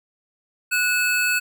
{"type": "tone pair together", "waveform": "square", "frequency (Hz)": [1471, 2600], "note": ["F#6", "E7"], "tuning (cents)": [-11, -24], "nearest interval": "minor seventh", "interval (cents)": 987, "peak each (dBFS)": [-22, -22], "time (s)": [0.71, 1.4], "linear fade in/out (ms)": 20, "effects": []}